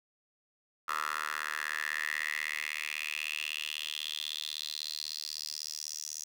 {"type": "tone with high-pass filter sweep", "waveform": "10% pulse", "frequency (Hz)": 76.2, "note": "D#2", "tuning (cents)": -36, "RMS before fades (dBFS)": -37, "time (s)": [0.88, 6.24], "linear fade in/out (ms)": 5, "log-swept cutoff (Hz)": [1300, 6100], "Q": 5.9, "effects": []}